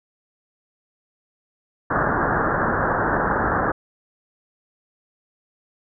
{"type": "low-pass noise", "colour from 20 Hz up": "white", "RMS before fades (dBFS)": -21, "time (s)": [1.9, 3.72], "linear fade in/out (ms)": 10, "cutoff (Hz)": 1700, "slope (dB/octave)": 96, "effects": []}